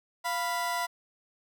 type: tone pair together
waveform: 30% pulse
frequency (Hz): 695.9 / 987.8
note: F5 / B5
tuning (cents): -6 / 0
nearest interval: tritone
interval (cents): 606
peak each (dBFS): -30 / -28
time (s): 0.24-0.87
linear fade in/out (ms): 20
effects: none